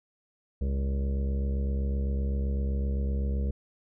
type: harmonic tone with a mistuned harmonic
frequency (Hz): 67.8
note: C#2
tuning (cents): -38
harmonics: 1 / 2 / 3 / 4 / 5 / 6 / 7 / 8 / 9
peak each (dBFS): -26 / -40 / -36 / -50 / -48 / -47 / -43 / -50 / -56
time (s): 0.61-3.51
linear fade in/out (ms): 5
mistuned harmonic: 8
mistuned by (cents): +56
effects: none